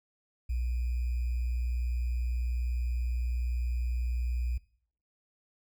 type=tone with sample-and-hold; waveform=sine; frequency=60.6 Hz; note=B1; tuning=32 cents flat; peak=-28 dBFS; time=0.49-4.58 s; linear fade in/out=10 ms; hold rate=2450 Hz; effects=noise-tail reverb RT60 0.6 s tail -21 dB re dry